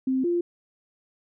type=tone pair in turn; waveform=sine; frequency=261.6 / 347.2 Hz; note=C4 / F4; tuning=0 / -10 cents; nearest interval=perfect fourth; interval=490 cents; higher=second; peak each=-21 / -21 dBFS; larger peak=neither; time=0.07-0.24 / 0.24-0.41 s; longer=neither; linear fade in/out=5 ms; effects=none